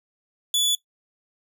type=tone; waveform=sawtooth; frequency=3443 Hz; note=A7; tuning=38 cents flat; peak=-16 dBFS; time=0.54-0.75 s; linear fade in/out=2 ms; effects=noise-tail reverb RT60 0.1 s tail -18 dB re dry